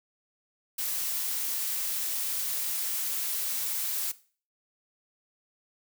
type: noise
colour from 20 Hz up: blue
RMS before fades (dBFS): -31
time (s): 0.78-4.12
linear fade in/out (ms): 10
effects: noise-tail reverb RT60 0.4 s tail -17 dB re dry